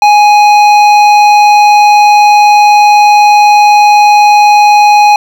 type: tone with hard clipping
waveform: sine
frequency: 832 Hz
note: G#5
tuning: 3 cents sharp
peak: -3 dBFS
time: 0.02-5.16 s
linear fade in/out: 2 ms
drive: 11 dB
effects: none

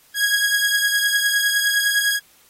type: beating tone pair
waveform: sawtooth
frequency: 1650 / 1659.8 Hz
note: G#6 / G#6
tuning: -12 / -1 cents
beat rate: 9.8 Hz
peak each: -15 / -19 dBFS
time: 0.14-2.2 s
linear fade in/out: 50 ms
effects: white hiss -54 dBFS RMS until 2.49 s + AAC 48 kbps

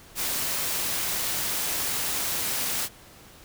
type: noise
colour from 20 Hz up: white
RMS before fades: -28 dBFS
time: 0.15-2.89 s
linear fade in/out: 50 ms
effects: pink hiss -50 dBFS RMS until 3.44 s

